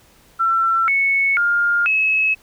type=tone with pitch steps; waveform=sine; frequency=1346 / 2208 / 1409 / 2578 Hz; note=E6 / C#7 / F6 / E7; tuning=+36 / -7 / +15 / -39 cents; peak=-14 dBFS; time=0.39-2.35 s; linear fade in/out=20 ms; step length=490 ms; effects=pink hiss -52 dBFS RMS until 2.42 s